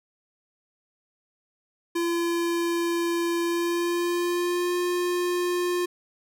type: tone with pitch glide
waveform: square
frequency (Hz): 340.8 to 354.7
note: F4 to F4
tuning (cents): -42 to +27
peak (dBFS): -24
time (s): 1.95-5.86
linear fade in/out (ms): 10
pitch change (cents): +69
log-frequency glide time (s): 3.44-4.76
effects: none